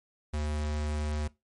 square tone, 75.2 Hz, D2, 42 cents sharp, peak -30 dBFS, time 0.33-1.28 s, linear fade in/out 10 ms, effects noise-tail reverb RT60 0.2 s tail -19 dB re dry + MP3 48 kbps

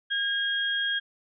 sine tone pair together, 1626 / 3265 Hz, G#6 / G#7, -37 / -30 cents, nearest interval octave, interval 1207 cents, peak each -27 / -28 dBFS, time 0.1-1 s, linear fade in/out 20 ms, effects none

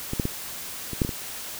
clicks, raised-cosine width 3 ms, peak -15 / -10 / -12 / -19 / -8 / -14 / -17 dBFS, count 7, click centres 0.134 / 0.198 / 0.254 / 0.933 / 1.018 / 1.049 / 1.092 s, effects white hiss -36 dBFS RMS until 1.59 s

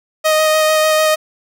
sawtooth tone with vibrato, 623 Hz, D#5, 2 cents sharp, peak -7 dBFS, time 0.24-1.16 s, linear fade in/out 20 ms, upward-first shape square, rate 6.7 Hz, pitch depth 9 cents each way, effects none

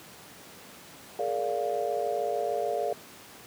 sine chord, Bb dominant seventh, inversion third, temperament just, 419.5 / 466.2 / 582.7 / 699.2 Hz, Ab4 / Bb4 / D5 / F5, +17 / 0 / -14 / +2 cents, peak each -33 / -33 / -32 / -31 dBFS, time 1.19-2.93 s, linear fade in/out 2 ms, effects pink hiss -48 dBFS RMS until 3.46 s + high-pass 150 Hz 12 dB/octave

